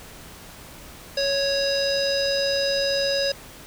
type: tone with low-pass filter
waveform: square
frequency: 554.4 Hz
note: C#5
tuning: in tune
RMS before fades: -23 dBFS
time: 1.17-3.32 s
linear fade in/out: 5 ms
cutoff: 4900 Hz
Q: 6.9
effects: pink hiss -43 dBFS RMS until 3.66 s